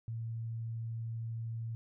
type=tone; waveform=sine; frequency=114.1 Hz; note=A#2; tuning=37 cents flat; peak=-36 dBFS; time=0.08-1.75 s; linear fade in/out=0 ms; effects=none